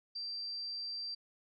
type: tone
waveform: sine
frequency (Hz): 4699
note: D8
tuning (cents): 0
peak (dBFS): -38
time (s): 0.15-1.15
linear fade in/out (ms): 10
effects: none